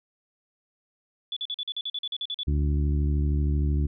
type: tone bursts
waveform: sine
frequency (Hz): 3450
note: A7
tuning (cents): -35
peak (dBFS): -28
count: 13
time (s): 1.32-2.433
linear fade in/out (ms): 2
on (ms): 45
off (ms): 44
type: harmonic tone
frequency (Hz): 73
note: D2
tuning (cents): -10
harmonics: 1 / 2 / 3 / 4 / 5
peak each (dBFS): -22 / -29 / -37 / -35 / -41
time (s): 2.47-3.87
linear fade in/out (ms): 10
effects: none